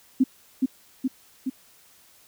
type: tone with echo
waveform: sine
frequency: 261.1 Hz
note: C4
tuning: 3 cents flat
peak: -14 dBFS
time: 0.2-0.24 s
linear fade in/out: 10 ms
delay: 420 ms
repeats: 3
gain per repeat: -3 dB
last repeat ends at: 1.5 s
effects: white hiss -56 dBFS RMS until 2.27 s